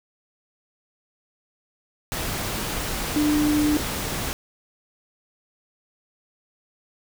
sine tone in noise, 298.8 Hz, D4, 30 cents sharp, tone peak -18 dBFS, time 3.16-3.77 s, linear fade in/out 0 ms, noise pink, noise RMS -28 dBFS, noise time 2.12-4.33 s, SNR +7 dB, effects none

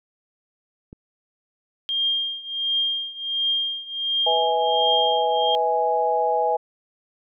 click, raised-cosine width 3 ms, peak -27 dBFS, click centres 0.929 s
sine tone with tremolo, 3210 Hz, G7, 40 cents sharp, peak -18 dBFS, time 1.89-5.55 s, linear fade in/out 0 ms, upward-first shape triangle, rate 1.4 Hz, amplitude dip 90%
sine chord, E major, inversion second, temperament equal with one note detuned, 493.9 / 645.7 / 830.6 Hz, B4 / E5 / G#5, 0 / -36 / 0 cents, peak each -24 / -24 / -21 dBFS, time 4.26-6.57 s, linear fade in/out 10 ms
effects none

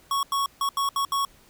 square tone bursts at uneven times, 1108.7 Hz, C#6, in tune, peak -23 dBFS, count 6, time 0.11-0.23 / 0.32-0.46 / 0.61-0.69 / 0.77-0.89 / 0.96-1.05 / 1.12-1.25 s, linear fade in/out 2 ms, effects pink hiss -56 dBFS RMS until 1.49 s

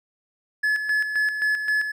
triangle tone with tremolo, 1712 Hz, A6, 48 cents flat, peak -17 dBFS, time 0.63-1.92 s, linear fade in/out 10 ms, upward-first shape square, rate 3.8 Hz, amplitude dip 55%, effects none

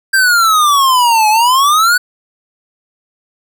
square exponential two-way sweep, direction down then up, 1593 to 842 to 1499 Hz, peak -8 dBFS, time 0.13-1.98 s, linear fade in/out 10 ms, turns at 1.29 s, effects none

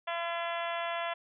harmonic tone, 339.3 Hz, F4, 50 cents flat, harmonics 2 / 3 / 4 / 5 / 6 / 7 / 8 / 9 / 10, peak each -35 / -38 / -41 / -42 / -43 / -46 / -45 / -48 / -46 dBFS, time 0.07-1.14 s, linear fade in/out 10 ms, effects none

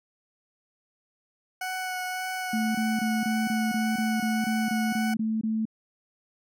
20% pulse tone with vibrato, 740 Hz, F#5, in tune, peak -25 dBFS, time 1.61-5.14 s, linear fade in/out 5 ms, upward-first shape sine, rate 1.8 Hz, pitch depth 12 cents each way
sine tone bursts, 220.2 Hz, A3, 2 cents sharp, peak -24 dBFS, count 13, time 2.53-5.654 s, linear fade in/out 5 ms, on 220 ms, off 22 ms
effects none

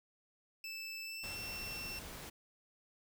25% pulse tone with pitch glide, 2637 to 2700 Hz, E7 to E7, 0 to +41 cents, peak -39 dBFS, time 0.64-1.99 s, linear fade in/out 2 ms, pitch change +41 cents, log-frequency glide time 1.04-1.37 s
pink noise, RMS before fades -48 dBFS, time 1.23-2.3 s, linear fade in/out 10 ms
effects none

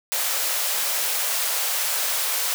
white high-pass noise, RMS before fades -24 dBFS, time 0.12-2.54 s, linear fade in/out 0 ms, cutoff 470 Hz, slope 48 dB/octave, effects none

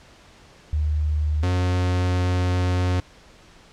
sine / 45% pulse tone pair in turn, 75.8 / 90.38 Hz, D#2 / F#2, -45 / -40 cents, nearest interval minor third, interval 305 cents, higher second, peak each -19 dBFS, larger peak neither, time 0.73-1.43 / 1.43-3 s, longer second, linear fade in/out 0 ms, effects pink hiss -50 dBFS RMS until 3.72 s + low-pass 6000 Hz 12 dB/octave

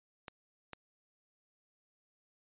clicks, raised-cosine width 0.3 ms, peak -27 dBFS, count 2, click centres 0.282 / 0.733 s, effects resampled to 8000 Hz

